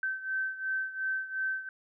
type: beating tone pair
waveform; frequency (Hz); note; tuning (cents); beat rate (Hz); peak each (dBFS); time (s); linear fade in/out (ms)
sine; 1543 / 1545.8; G6 / G6; -28 / -25; 2.8; -32 / -36; 0.03-1.69; 2
effects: none